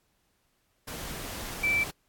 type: tone in noise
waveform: sine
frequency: 2328 Hz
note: D7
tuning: 16 cents flat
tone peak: -23 dBFS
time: 1.63-1.84 s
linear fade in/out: 10 ms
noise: pink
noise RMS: -38 dBFS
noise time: 0.87-1.91 s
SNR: +12 dB
effects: pink hiss -72 dBFS RMS until 2.08 s + AAC 64 kbps